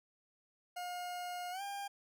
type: tone with pitch glide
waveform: 40% pulse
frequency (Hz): 714 to 801.4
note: F5 to G5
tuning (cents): +38 to +38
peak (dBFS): -39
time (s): 0.76-1.88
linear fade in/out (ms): 10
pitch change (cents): +200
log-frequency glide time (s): 1.51-1.62
effects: none